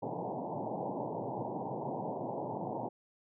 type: band-pass noise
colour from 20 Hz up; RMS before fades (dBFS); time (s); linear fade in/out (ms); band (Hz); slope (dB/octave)
white; -38; 0.02-2.89; 10; 110 to 940; 96
effects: none